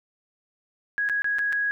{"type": "tone with dropouts", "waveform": "sine", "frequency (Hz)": 1659, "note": "G#6", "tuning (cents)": -2, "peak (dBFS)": -22, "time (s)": [0.98, 1.71], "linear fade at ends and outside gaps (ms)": 0, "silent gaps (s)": [[1.089, 1.097], [1.22, 1.244], [1.385, 1.391], [1.525, 1.529]], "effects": []}